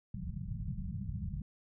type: low-pass noise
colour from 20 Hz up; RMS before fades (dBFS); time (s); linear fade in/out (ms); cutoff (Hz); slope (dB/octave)
white; -39; 0.14-1.42; 5; 200; 96
effects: none